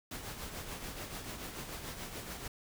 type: noise with tremolo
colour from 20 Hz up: pink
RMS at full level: -41 dBFS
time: 0.11-2.48 s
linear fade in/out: 5 ms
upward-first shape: triangle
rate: 6.9 Hz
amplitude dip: 55%
effects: none